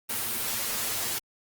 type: noise with comb filter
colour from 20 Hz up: white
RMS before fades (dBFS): -30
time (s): 0.09-1.19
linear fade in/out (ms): 10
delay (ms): 8.8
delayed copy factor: +0.95
effects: Opus 32 kbps